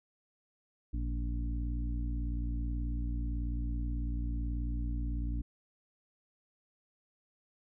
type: harmonic tone with a mistuned harmonic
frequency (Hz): 58.27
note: A#1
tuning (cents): 0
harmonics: 1 / 2 / 3 / 4 / 5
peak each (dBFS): -32 / -42 / -50 / -46 / -44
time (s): 0.93-5.42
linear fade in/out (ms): 10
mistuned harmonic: 1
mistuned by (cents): -84
effects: none